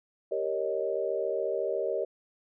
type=chord; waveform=sine; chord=Eb dominant seventh; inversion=first; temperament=equal; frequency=392 / 466.2 / 554.4 / 622.3 Hz; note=G4 / Bb4 / Db5 / Eb5; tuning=0 / 0 / 0 / 0 cents; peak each=-33 dBFS; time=0.31-2.05 s; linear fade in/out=10 ms; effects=none